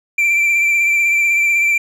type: tone with vibrato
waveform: triangle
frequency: 2349 Hz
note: D7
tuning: in tune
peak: -10 dBFS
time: 0.18-1.78 s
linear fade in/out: 5 ms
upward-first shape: triangle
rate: 16 Hz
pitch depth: 30 cents each way
effects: none